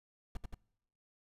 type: noise with echo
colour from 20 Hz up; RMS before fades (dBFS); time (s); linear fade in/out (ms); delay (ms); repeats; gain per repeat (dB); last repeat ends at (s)
brown; -38; 0.35-0.37; 2; 87; 2; -2; 0.544
effects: noise-tail reverb RT60 0.8 s tail -24 dB re dry + resampled to 32000 Hz